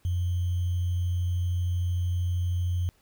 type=tone with sample-and-hold; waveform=sine; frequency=88.7 Hz; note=F2; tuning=27 cents sharp; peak=-24 dBFS; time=0.05-2.89 s; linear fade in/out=0 ms; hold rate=3150 Hz; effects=pink hiss -65 dBFS RMS until 3.01 s